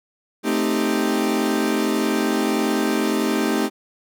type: chord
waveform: 40% pulse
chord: A half-diminished seventh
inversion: none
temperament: equal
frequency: 220 / 261.6 / 311.1 / 392 Hz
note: A3 / C4 / Eb4 / G4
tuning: 0 / 0 / 0 / 0 cents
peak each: -23 / -24 / -23 / -24 dBFS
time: 0.43-3.7 s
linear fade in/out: 50 ms
effects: none